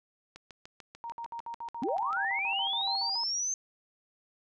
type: click train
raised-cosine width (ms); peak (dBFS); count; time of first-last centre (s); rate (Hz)
0.2; -29; 13; 0.36-2.13; 6.78
type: tone bursts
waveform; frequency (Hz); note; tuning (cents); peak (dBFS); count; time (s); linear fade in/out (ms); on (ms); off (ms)
sine; 932.3; A#5; 0; -36; 16; 1.04-3.236; 0; 81; 60
type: linear sweep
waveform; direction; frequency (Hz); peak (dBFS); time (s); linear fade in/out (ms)
sine; up; 216.8 to 6330; -29; 1.82-3.54; 2
type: tone with tremolo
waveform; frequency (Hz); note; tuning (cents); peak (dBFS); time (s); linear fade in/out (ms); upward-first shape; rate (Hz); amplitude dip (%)
sine; 784; G5; 0; -33; 1.83-3.15; 5; sine; 3; 50
effects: none